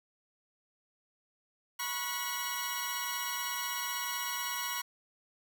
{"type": "tone cluster", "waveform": "20% pulse", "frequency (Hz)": [972, 1101, 1466, 3904, 5710], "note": ["B5", "C#6", "F#6", "B7", "F8"], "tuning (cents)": [-28, -12, -16, -21, 37], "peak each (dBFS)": [-34, -35, -37, -38, -34], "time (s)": [1.79, 4.82], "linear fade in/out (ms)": 10, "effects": []}